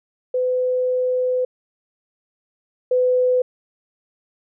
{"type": "tone pair in turn", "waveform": "sine", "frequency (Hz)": [505, 503], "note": ["B4", "B4"], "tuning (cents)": [39, 32], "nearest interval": "unison", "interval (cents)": 7, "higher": "first", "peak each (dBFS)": [-17, -14], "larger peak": "second", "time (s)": [[0.34, 1.45], [2.91, 3.42]], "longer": "first", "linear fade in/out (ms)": 5, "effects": []}